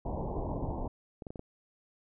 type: low-pass noise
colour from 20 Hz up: pink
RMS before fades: -35 dBFS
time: 0.05-0.88 s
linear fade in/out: 5 ms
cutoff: 1000 Hz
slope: 96 dB/octave
type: clicks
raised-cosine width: 2 ms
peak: -28 dBFS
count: 5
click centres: 1.222 / 1.268 / 1.305 / 1.358 / 1.394 s
effects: none